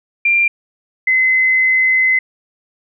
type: tone pair in turn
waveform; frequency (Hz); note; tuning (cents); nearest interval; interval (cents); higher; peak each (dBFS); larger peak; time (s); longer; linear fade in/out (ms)
sine; 2381 / 2045; D7 / C7; +23 / -40; minor third; 263; first; -10; neither; 0.25-0.48 / 1.07-2.19; second; 5
effects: none